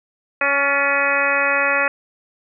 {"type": "harmonic tone with a mistuned harmonic", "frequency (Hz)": 279.8, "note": "C#4", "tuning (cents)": 16, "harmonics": [1, 2, 3, 4, 5, 6, 7, 8, 9], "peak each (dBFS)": [-34, -23, -28, -25, -22, -23, -23, -28, -22], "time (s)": [0.41, 1.88], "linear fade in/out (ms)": 2, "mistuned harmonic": 6, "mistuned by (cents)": 46, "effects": []}